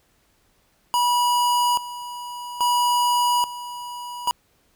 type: tone with tremolo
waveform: square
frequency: 972 Hz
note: B5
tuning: 28 cents flat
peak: -18 dBFS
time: 0.94-4.31 s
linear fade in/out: 0 ms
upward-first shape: square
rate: 0.6 Hz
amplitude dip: 80%
effects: pink hiss -63 dBFS RMS until 4.75 s